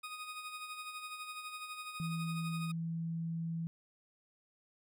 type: tone with tremolo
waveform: 20% pulse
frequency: 1244.5 Hz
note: D#6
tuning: in tune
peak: -36 dBFS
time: 0.03-2.72 s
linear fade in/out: 10 ms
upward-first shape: sine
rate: 12 Hz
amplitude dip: 50%
type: tone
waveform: sine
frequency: 165.3 Hz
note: E3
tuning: 5 cents sharp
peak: -35 dBFS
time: 2-3.67 s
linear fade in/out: 0 ms
effects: none